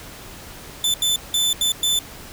sawtooth tone bursts at uneven times, 3520 Hz, A7, in tune, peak -14 dBFS, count 5, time 0.84-0.94 / 1.02-1.16 / 1.34-1.53 / 1.61-1.72 / 1.83-1.99 s, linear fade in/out 2 ms, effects pink hiss -39 dBFS RMS until 2.32 s

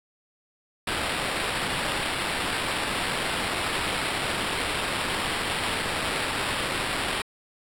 violet noise with sample-and-hold, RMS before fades -28 dBFS, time 0.87-7.22 s, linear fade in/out 5 ms, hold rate 6300 Hz, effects low-pass 12000 Hz 12 dB/octave

